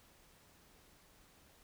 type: silence
effects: pink hiss -65 dBFS RMS until 1.63 s